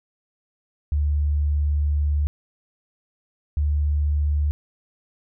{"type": "tone pair in turn", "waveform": "sine", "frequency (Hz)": [73.5, 73.76], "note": ["D2", "D2"], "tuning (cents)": [2, 8], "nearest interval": "unison", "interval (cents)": 6, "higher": "second", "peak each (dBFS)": -18, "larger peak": "neither", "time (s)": [[0.92, 2.27], [3.57, 4.51]], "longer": "first", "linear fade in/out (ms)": 0, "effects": []}